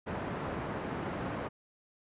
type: band-pass noise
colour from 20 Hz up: pink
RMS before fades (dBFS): -37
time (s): 0.06-1.49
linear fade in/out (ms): 20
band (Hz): 110 to 1400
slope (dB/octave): 12
effects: resampled to 8000 Hz